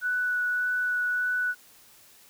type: tone with vibrato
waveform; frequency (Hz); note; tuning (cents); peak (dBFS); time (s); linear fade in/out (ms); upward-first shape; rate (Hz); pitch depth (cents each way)
sine; 1480; F#6; 0; -24; 0.01-1.55; 50; sine; 1.7; 9
effects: white hiss -55 dBFS RMS until 2.29 s